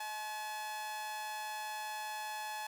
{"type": "tone with amplitude modulation", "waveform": "sawtooth", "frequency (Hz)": 855, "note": "A5", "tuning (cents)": -50, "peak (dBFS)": -33, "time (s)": [0, 2.67], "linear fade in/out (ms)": 5, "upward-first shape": "sine", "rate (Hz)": 220, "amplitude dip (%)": 50, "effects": []}